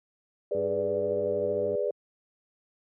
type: chord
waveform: sine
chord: G# diminished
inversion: none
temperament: equal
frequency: 415.3 / 493.9 / 587.3 Hz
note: G#4 / B4 / D5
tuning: 0 / 0 / 0 cents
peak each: -30 / -30 / -30 dBFS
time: 0.51-1.91 s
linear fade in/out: 5 ms
type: click train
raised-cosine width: 2 ms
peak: -26 dBFS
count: 121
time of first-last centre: 0.55-1.75 s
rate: 100 Hz
effects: high-pass 100 Hz 12 dB/octave